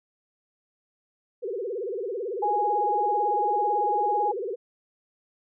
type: tone with vibrato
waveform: sine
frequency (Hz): 430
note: A4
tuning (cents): -40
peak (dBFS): -28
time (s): 1.42-4.56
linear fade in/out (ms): 20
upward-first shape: sine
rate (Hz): 18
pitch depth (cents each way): 260
type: tone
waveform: sine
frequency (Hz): 830.6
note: G#5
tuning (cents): 0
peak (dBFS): -22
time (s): 2.42-4.32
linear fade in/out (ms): 10
effects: none